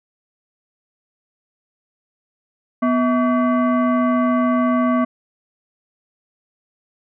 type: tone with frequency modulation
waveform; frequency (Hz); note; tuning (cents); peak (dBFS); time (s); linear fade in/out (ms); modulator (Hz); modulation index
sine; 246.9; B3; 0; -14; 2.82-5.05; 10; 893; 0.89
effects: none